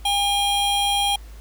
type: tone pair together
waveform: square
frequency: 808 / 3232 Hz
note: G#5 / G#7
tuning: -48 / -48 cents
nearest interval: 2 octaves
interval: 2400 cents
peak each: -22 dBFS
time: 0.05-1.16 s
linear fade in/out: 5 ms
effects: added 53 Hz sine -37 dBFS peak until 1.4 s + pink hiss -51 dBFS RMS until 1.4 s